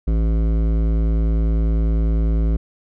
triangle tone with hard clipping, 55 Hz, A1, in tune, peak -17 dBFS, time 0.07-2.57 s, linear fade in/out 10 ms, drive 18 dB, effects none

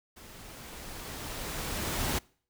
pink noise with level ramp, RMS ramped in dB -50 to -30 dBFS, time 0.16-2.19 s, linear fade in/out 10 ms, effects noise-tail reverb RT60 0.5 s tail -25 dB re dry

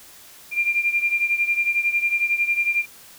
sine beating tone pair, 2387 / 2398 Hz, D7 / D7, +28 / +36 cents, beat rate 11 Hz, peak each -20 / -24 dBFS, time 0.51-2.86 s, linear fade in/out 50 ms, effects white hiss -46 dBFS RMS until 3.18 s

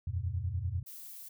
sine chord, E suspended second, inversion none, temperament equal with one note detuned, 82.41 / 92.5 / 121.56 Hz, E2 / F#2 / B2, 0 / 0 / -27 cents, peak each -36 / -34 / -39 dBFS, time 0.07-0.83 s, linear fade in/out 5 ms
violet noise, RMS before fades -47 dBFS, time 0.86-1.29 s, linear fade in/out 10 ms
effects none

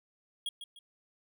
square tone with echo, 3293 Hz, G#7, 15 cents flat, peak -33 dBFS, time 0.46-0.49 s, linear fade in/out 2 ms, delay 150 ms, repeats 2, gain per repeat -9 dB, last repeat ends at 0.79 s, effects none

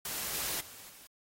white noise with level steps, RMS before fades -37 / -35 / -50 / -54 dBFS, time 0.05-1.07 s, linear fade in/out 2 ms, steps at 0.33 / 0.6 / 0.89 s, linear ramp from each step 10 ms, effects AAC 48 kbps

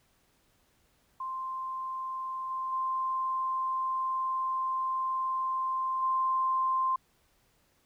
sine tone with level steps, 1046.5 Hz, C6, in tune, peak -33 / -31 / -28 / -25 dBFS, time 1.2-6.96 s, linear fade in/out 5 ms, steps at 2.5 / 2.72 / 6.02 s, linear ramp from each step 10 ms, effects pink hiss -69 dBFS RMS until 7.85 s

